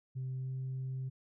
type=tone with pitch glide; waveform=sine; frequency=130 to 130.9 Hz; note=C3 to C3; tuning=-11 to +1 cents; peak=-34 dBFS; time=0.15-1.1 s; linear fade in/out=20 ms; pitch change=+12 cents; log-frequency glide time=0.38-0.5 s; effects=tanh soft clip ceiling -33 dBFS